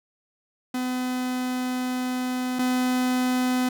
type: tone pair in turn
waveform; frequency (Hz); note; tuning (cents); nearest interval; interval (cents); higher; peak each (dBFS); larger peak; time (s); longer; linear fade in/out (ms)
45% pulse; 252.5 / 252.5; B3 / B3; +39 / +39; unison; 0; neither; -25 / -21; second; 0.74-2.59 / 2.59-3.69; first; 5
effects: none